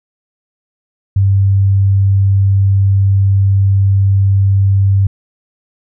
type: tone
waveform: sine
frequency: 98 Hz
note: G2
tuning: in tune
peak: -7 dBFS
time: 1.16-5.07 s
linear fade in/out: 5 ms
effects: none